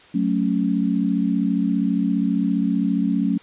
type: chord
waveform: sine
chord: F# minor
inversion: none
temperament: equal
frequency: 185 / 220 / 277.2 Hz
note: F#3 / A3 / C#4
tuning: 0 / 0 / 0 cents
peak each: -22 dBFS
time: 0.14-3.38 s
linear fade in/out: 10 ms
effects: white hiss -48 dBFS RMS until 3.42 s + resampled to 8000 Hz